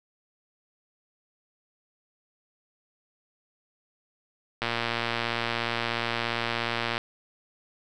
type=click train; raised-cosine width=0.3 ms; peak=-11 dBFS; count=277; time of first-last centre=4.62-6.979 s; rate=117 Hz; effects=none